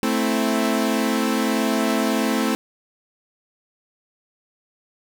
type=chord; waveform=sawtooth; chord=A minor; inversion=none; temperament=equal; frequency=220 / 261.6 / 329.6 Hz; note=A3 / C4 / E4; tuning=0 / 0 / 0 cents; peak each=-18 / -19 / -22 dBFS; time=0.03-2.55 s; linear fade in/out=0 ms; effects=none